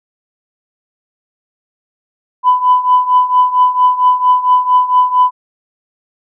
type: tone with tremolo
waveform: sine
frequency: 1000 Hz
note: B5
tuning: 21 cents sharp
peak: -3 dBFS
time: 2.43-5.31 s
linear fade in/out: 50 ms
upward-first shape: triangle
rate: 4.4 Hz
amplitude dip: 85%
effects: tanh soft clip ceiling 0 dBFS